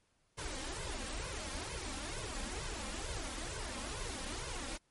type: noise with flanger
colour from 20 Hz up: pink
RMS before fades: -41 dBFS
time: 0.37-4.78 s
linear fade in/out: 20 ms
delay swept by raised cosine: 1.9 to 3.8 ms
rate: 2.2 Hz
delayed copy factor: +0.85
effects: pink hiss -75 dBFS RMS until 4.9 s + MP3 48 kbps